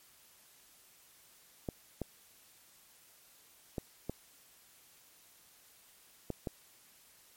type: clicks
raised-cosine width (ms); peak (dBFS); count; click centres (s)
2; -22; 6; 1.688 / 2.017 / 3.782 / 4.096 / 6.303 / 6.472
effects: white hiss -62 dBFS RMS until 7.36 s + MP3 64 kbps